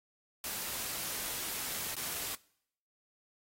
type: noise with dropouts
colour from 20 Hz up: white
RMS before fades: -38 dBFS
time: 0.44-2.35 s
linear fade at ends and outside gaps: 2 ms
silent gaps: 1.946-1.965 s
effects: noise-tail reverb RT60 0.7 s tail -23 dB re dry + AAC 48 kbps